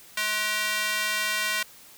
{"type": "tone with high-pass filter", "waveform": "square", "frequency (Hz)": 212.4, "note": "G#3", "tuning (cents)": 39, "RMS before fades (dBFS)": -27, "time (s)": [0.17, 1.63], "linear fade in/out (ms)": 5, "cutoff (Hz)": 1800, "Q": 1.3, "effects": ["white hiss -50 dBFS RMS until 1.97 s"]}